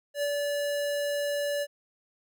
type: tone with ADSR envelope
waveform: square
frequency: 577 Hz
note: D5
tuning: 31 cents flat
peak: -26 dBFS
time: 0.14-1.67 s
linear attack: 85 ms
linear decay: 55 ms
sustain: -2 dB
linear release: 48 ms
effects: none